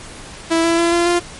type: tone with pitch steps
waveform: sawtooth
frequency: 329.6 / 334.2 / 338.9 / 343.6 / 348.4 Hz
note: E4 / E4 / E4 / F4 / F4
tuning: 0 / +24 / +48 / -28 / -4 cents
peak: -9 dBFS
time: 0.5-1.2 s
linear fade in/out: 20 ms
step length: 140 ms
effects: pink hiss -35 dBFS RMS until 1.39 s + MP3 48 kbps